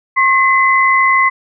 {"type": "tone pair together", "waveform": "sine", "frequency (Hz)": [1076.9, 2033], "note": ["C6", "B6"], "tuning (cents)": [50, 50], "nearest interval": "major seventh", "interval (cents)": 1100, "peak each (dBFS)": -11, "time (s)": [0.16, 1.3], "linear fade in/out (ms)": 20, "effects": []}